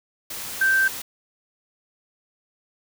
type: tone in noise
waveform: sine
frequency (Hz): 1563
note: G6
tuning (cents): -6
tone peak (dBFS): -16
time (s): 0.61-0.88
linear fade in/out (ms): 5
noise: white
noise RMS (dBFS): -33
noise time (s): 0.3-1.02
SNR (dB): +14
effects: none